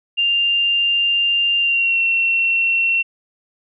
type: tone with pitch glide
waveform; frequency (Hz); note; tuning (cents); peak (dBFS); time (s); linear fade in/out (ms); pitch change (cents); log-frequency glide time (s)
sine; 2794 to 2718; F7 to F7; 0 to -48; -14; 0.17-3.03; 20; -48; 1.59-2
effects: none